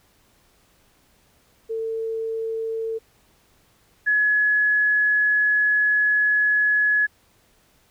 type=tone pair in turn; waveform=sine; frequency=448.7 / 1694.1 Hz; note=A4 / G#6; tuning=+34 / +34 cents; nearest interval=octave + major seventh; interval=2300 cents; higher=second; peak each=-24 / -16 dBFS; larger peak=second; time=1.69-2.99 / 4.06-7.07 s; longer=second; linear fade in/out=20 ms; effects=pink hiss -60 dBFS RMS until 7.9 s